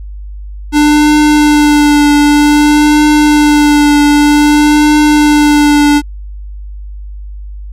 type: tone with vibrato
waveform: square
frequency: 296.2 Hz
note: D4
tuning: 15 cents sharp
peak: -5 dBFS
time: 0.72-6.02 s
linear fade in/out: 50 ms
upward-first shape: triangle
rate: 0.53 Hz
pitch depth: 25 cents each way
effects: added 50 Hz sine -22 dBFS peak until 7.72 s + low-pass 11000 Hz 12 dB/octave